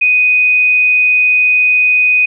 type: tone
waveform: sine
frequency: 2493 Hz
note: D#7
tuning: 3 cents sharp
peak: -7 dBFS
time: 0.01-2.26 s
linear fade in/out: 10 ms
effects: none